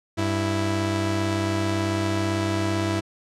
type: tone pair together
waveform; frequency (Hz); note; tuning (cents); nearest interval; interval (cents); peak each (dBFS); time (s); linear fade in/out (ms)
sawtooth; 98 / 329.4; G2 / E4; 0 / -1; octave + major sixth; 2099; -21; 0.17-3.01; 20
effects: low-pass 8000 Hz 12 dB/octave